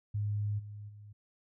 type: tone with level steps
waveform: sine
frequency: 103.83 Hz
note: G#2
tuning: in tune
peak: -30 / -42 / -48 dBFS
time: 0.14-1.13 s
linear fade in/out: 10 ms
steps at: 0.58 / 0.88 s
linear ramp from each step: 20 ms
effects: none